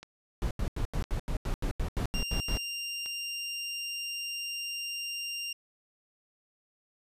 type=click train; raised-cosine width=0.2 ms; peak=-27 dBFS; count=4; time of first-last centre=0.03-3.06 s; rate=0.99 Hz
type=noise bursts; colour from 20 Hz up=brown; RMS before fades=-30 dBFS; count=13; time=0.42-2.572 s; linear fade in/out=0 ms; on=88 ms; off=84 ms
type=tone; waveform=25% pulse; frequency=2788 Hz; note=F7; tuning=4 cents flat; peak=-30 dBFS; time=2.14-5.53 s; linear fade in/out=5 ms
effects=resampled to 32000 Hz